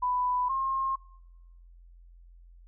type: tone pair in turn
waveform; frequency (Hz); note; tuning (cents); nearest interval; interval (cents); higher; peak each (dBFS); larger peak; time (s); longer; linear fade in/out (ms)
sine; 994 / 1069.3; B5 / C6; +11 / +37; minor second; 126; second; -25 / -26; first; 0.02-0.49 / 0.49-0.96; neither; 10
effects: noise-tail reverb RT60 0.9 s tail -23 dB re dry + added 43 Hz sine -50 dBFS peak until 2.67 s